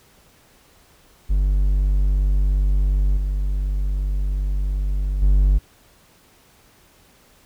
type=tone with level steps; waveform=triangle; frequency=48.63 Hz; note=G1; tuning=13 cents flat; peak=-13 / -17 / -10 dBFS; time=1.29-5.59 s; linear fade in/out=20 ms; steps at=3.17 / 5.22 s; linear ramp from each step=5 ms; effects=pink hiss -54 dBFS RMS until 7.45 s